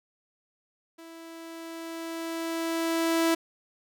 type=tone with level ramp; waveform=sawtooth; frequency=329.6 Hz; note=E4; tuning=in tune; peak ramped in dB=-41 to -17 dBFS; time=0.98-3.35 s; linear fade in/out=10 ms; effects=none